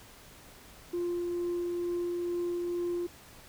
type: tone with tremolo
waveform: sine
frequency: 349.2 Hz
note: F4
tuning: in tune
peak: -27 dBFS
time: 0.93-3.07 s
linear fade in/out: 10 ms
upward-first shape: triangle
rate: 2.2 Hz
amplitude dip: 25%
effects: tanh soft clip ceiling -27 dBFS + pink hiss -53 dBFS RMS until 3.48 s